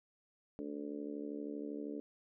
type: harmonic tone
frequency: 72.7 Hz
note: D2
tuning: 17 cents flat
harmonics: 3 / 4 / 5 / 6 / 7 / 8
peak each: -48 / -42 / -53 / -46 / -53 / -55 dBFS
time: 0.59-2 s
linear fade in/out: 0 ms
effects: none